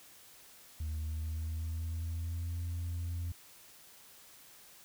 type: tone with pitch glide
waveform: sine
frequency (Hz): 77.78 to 85.81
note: D#2 to F2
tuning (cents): 0 to -30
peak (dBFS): -32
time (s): 0.8-3.32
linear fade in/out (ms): 5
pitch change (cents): +170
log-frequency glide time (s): 1-2.63
effects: tanh soft clip ceiling -33 dBFS + white hiss -57 dBFS RMS until 4.84 s